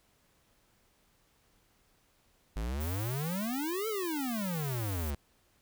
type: exponential two-way sweep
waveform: square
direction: up then down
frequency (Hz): 50.1 to 452.9 to 68.4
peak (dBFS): -33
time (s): 2.56-5.15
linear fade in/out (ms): 5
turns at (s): 3.88
type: noise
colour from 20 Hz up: violet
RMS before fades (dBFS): -43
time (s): 2.8-5.11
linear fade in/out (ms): 10
effects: pink hiss -69 dBFS RMS until 5.61 s